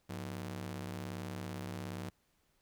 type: ring-modulated tone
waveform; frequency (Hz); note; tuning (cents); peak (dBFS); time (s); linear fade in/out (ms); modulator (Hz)
sawtooth; 138.59; C#3; 0; -33; 0.09-2.1; 10; 38.7
effects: pink hiss -75 dBFS RMS until 2.61 s